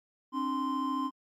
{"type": "tone cluster", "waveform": "triangle", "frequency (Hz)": [267, 300.8, 1041], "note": ["C4", "D4", "C6"], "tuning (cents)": [35, 42, -9], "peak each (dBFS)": [-31, -34, -30], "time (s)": [0.32, 1.11], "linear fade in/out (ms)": 50, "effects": ["MP3 64 kbps"]}